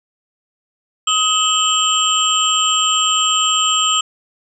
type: tone cluster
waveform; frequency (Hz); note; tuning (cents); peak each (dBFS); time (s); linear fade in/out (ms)
sine; 1263 / 2632 / 2961 / 3152 / 7440; D#6 / E7 / F#7 / G7 / A#8; +26 / -3 / +1 / +9 / -4; -18 / -27 / -20 / -18 / -19; 1.07-4.01; 5
effects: none